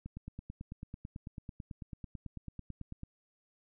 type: click train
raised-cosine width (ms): 5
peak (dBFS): -30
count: 28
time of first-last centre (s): 0.06-3.034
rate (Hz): 9.08
effects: none